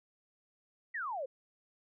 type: exponential sweep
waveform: sine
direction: down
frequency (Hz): 2007 to 493.9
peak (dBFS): -35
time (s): 0.94-1.26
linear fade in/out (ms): 10
effects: none